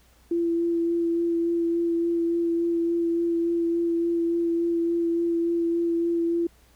sine tone with vibrato, 338 Hz, E4, 43 cents sharp, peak -21 dBFS, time 0.31-6.47 s, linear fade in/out 5 ms, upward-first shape sine, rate 3.5 Hz, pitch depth 13 cents each way, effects added 60 Hz sine -56 dBFS peak until 6.75 s + pink hiss -60 dBFS RMS until 6.75 s

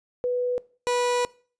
sine / 30% pulse tone pair in turn, 493.9 / 489.4 Hz, B4 / B4, 0 / -16 cents, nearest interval unison, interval 16 cents, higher first, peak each -22 / -19 dBFS, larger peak second, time 0.24-0.58 / 0.87-1.25 s, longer second, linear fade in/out 0 ms, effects noise-tail reverb RT60 0.4 s tail -21 dB re dry + resampled to 22050 Hz

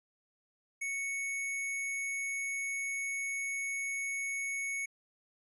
sine tone with sample-and-hold, 2217 Hz, C#7, in tune, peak -33 dBFS, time 0.81-4.86 s, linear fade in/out 10 ms, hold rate 8820 Hz, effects resampled to 32000 Hz

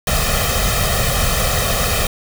pink noise with comb filter, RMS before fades -17 dBFS, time 0.07-2.07 s, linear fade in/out 2 ms, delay 1.6 ms, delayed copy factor +0.85, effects none

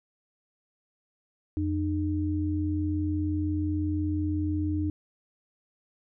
sine tone pair together, 87.9 / 304.3 Hz, F2 / D#4, +12 / -38 cents, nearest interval octave + major sixth, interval 2150 cents, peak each -28 dBFS, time 1.57-4.9 s, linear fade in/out 0 ms, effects none

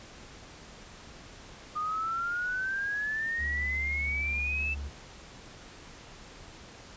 sine exponential sweep, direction up, 1217 to 2658 Hz, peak -29 dBFS, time 1.75-4.75 s, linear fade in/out 20 ms
triangle tone, 71 Hz, C#2, 42 cents sharp, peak -32 dBFS, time 3.37-4.91 s, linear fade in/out 50 ms
effects pink hiss -49 dBFS RMS until 6.96 s + resampled to 16000 Hz

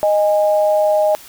sine tone pair together, 618.5 / 823 Hz, D#5 / G#5, -10 / -16 cents, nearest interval perfect fourth, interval 494 cents, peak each -12 / -19 dBFS, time 0.03-1.15 s, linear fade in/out 0 ms, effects white hiss -40 dBFS RMS until 1.28 s

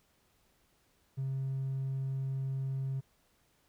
triangle tone, 134.2 Hz, C3, 44 cents sharp, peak -29 dBFS, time 1.17-3.01 s, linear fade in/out 20 ms, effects tanh soft clip ceiling -28 dBFS + pink hiss -71 dBFS RMS until 3.68 s

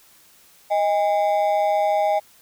triangle ring-modulated tone, 719 Hz, F#5, 50 cents flat, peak -12 dBFS, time 0.7-2.2 s, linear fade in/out 20 ms, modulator 93 Hz, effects white hiss -53 dBFS RMS until 2.41 s

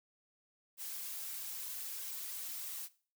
blue noise with flanger, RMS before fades -43 dBFS, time 0.77-2.89 s, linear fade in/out 50 ms, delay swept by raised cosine 1.8 to 3.8 ms, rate 3.2 Hz, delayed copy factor +0.6, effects noise-tail reverb RT60 0.4 s tail -18 dB re dry

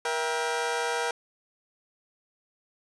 20% pulse chord, E diminished, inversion second, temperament just, 474.7 / 659.3 / 791.1 Hz, Bb4 / E5 / G5, +31 / 0 / +16 cents, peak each -24 / -30 / -27 dBFS, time 0.05-1.11 s, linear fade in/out 2 ms, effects resampled to 22050 Hz

